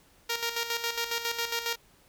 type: tone with tremolo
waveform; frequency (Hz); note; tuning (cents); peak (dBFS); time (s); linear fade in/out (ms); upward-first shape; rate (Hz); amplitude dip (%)
5% pulse; 466.2; A#4; 0; -16; 0.29-1.76; 10; square; 7.3; 60
effects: pink hiss -61 dBFS RMS until 2.08 s